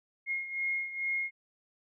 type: beating tone pair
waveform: sine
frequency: 2147 / 2149.3 Hz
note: C7 / C7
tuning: +44 / +46 cents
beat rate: 2.3 Hz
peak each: -32 / -37 dBFS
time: 0.26-1.31 s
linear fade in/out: 50 ms
effects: none